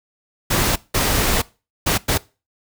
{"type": "noise bursts at uneven times", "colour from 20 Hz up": "pink", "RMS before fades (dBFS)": -18, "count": 4, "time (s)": [[0.5, 0.76], [0.94, 1.42], [1.86, 1.98], [2.08, 2.18]], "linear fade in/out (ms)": 10, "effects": ["noise-tail reverb RT60 0.3 s tail -21 dB re dry"]}